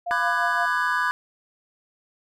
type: tone with tremolo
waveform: sine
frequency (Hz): 698.5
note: F5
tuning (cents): 0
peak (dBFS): -24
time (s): 0.06-0.66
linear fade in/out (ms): 10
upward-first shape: triangle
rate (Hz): 5.8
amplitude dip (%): 80
type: chord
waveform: triangle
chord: G# half-diminished seventh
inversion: first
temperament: just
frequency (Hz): 996.7 / 1196.1 / 1495.1 / 1661.2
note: B5 / D6 / F#6 / G#6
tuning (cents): +16 / +31 / +18 / 0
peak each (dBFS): -24 / -26 / -25 / -24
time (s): 0.11-1.11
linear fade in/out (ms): 0
effects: none

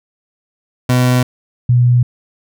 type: tone pair in turn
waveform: 30% pulse / sine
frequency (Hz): 125.4 / 122.47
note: B2 / B2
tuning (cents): +27 / -14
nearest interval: unison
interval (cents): 41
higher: first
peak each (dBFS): -7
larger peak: neither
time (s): 0.89-1.23 / 1.69-2.03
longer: neither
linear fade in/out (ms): 5
effects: none

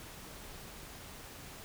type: silence
effects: pink hiss -49 dBFS RMS until 1.64 s

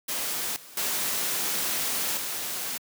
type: noise with level steps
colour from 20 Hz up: white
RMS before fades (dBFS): -30 / -47 / -28 / -32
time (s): 0.08-2.78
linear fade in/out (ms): 10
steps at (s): 0.56 / 0.77 / 2.17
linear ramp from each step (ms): 2
effects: high-pass 150 Hz 12 dB/octave

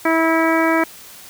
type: harmonic tone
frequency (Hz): 325.4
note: E4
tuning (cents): -22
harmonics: 1 / 2 / 3 / 4 / 5 / 6 / 7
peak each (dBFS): -17 / -20 / -22 / -23 / -24 / -25 / -25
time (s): 0.05-0.84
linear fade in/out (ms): 5
effects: white hiss -40 dBFS RMS until 1.29 s

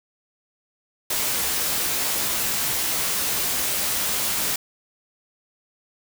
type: noise with comb filter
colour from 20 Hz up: white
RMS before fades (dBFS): -24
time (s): 1.1-4.56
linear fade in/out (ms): 5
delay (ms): 15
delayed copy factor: +0.5
effects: none

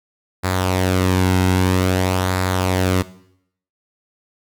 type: tone with flanger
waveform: sawtooth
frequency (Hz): 92.5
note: F#2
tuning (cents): 0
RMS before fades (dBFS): -17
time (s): 0.43-3.03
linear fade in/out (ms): 20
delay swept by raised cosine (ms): 0.33 to 1.73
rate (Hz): 0.51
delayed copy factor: -0.5
effects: noise-tail reverb RT60 0.7 s tail -17 dB re dry + MP3 96 kbps

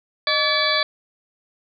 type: harmonic tone with a mistuned harmonic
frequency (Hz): 574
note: D5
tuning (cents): -40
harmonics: 1 / 2 / 3 / 4 / 6 / 7 / 8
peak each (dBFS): -25 / -25 / -25 / -25 / -25 / -25 / -25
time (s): 0.27-0.83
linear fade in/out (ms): 2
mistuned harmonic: 1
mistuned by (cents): +120
effects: none

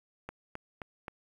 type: click train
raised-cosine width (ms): 0.5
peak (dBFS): -24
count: 4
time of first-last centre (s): 0.29-1.082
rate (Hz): 3.79
effects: 9-bit

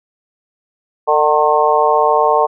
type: harmonic tone with a mistuned harmonic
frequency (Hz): 150.6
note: D3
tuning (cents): +44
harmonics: 3 / 4 / 5 / 6 / 7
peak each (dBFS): -16 / -16 / -16 / -16 / -16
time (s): 1.07-2.47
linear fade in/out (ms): 20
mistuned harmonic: 7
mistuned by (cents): +32
effects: none

